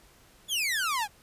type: exponential sweep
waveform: sawtooth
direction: down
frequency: 3520 to 780 Hz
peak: -23 dBFS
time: 0.48-1.08 s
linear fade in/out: 50 ms
effects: pink hiss -58 dBFS RMS until 1.22 s + resampled to 32000 Hz